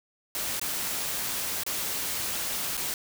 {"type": "noise with dropouts", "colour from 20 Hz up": "white", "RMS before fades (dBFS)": -31, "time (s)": [0.35, 2.94], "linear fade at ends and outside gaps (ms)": 1, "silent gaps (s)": [[0.596, 0.614], [1.635, 1.664], [2.77, 2.776]], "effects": []}